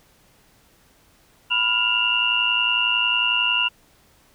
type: tone cluster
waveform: sine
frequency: 989 / 1407 / 2734 / 2845 Hz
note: B5 / F6 / F7 / F7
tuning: +2 / +12 / -37 / +31 cents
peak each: -28 / -29 / -21 / -21 dBFS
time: 1.5-3.69 s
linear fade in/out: 20 ms
effects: pink hiss -57 dBFS RMS until 4.34 s